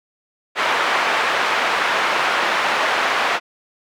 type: band-pass noise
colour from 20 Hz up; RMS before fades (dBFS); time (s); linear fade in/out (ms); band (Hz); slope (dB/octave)
pink; -19; 0.55-3.4; 50; 820 to 2300; 12
effects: none